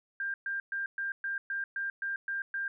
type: tone bursts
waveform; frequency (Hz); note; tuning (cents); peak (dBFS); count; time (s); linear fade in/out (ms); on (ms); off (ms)
sine; 1593; G6; +27; -31; 10; 0.2-2.68; 2; 140; 120
effects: none

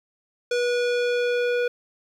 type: tone with low-pass filter sweep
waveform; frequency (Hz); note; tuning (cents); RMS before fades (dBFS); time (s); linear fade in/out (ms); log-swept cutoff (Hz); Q
square; 486; B4; -28; -23; 0.51-1.68; 5; 5700 to 2500; 1
effects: 9-bit

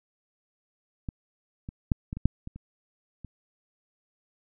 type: clicks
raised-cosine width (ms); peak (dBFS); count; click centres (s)
5; -20 / -24 / -10 / -20 / -23 / -7 / -25 / -29 / -28; 9; 1.088 / 1.689 / 1.918 / 2.129 / 2.17 / 2.256 / 2.474 / 2.56 / 3.247
effects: none

